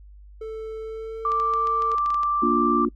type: tone with pitch glide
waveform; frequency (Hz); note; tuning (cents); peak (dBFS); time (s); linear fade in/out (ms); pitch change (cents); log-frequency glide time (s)
triangle; 441 to 450.3; A4 to A4; +4 to +40; -28; 0.41-1.95; 5; +36; 0.8-1.37
type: tone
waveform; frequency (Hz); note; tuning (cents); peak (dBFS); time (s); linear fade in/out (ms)
sine; 1175; D6; +1; -20; 1.25-2.85; 2
type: clicks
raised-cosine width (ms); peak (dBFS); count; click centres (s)
0.2; -22; 11; 1.319 / 1.4 / 1.537 / 1.672 / 1.822 / 1.917 / 1.983 / 2.061 / 2.104 / 2.144 / 2.233
type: chord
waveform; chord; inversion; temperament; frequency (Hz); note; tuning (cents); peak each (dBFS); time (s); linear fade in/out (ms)
sine; Bb major; none; equal with one note detuned; 233.1 / 293.7 / 353.9; Bb3 / D4 / F4; 0 / 0 / +23; -24; 2.42-2.89; 10
effects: noise-tail reverb RT60 0.1 s tail -23 dB re dry + added 50 Hz sine -43 dBFS peak until 2.95 s